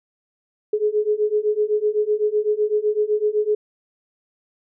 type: beating tone pair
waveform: sine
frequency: 418.6 / 426.5 Hz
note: G#4 / G#4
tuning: +14 / +46 cents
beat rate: 7.9 Hz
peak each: -21 / -20 dBFS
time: 0.73-3.55 s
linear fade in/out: 5 ms
effects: none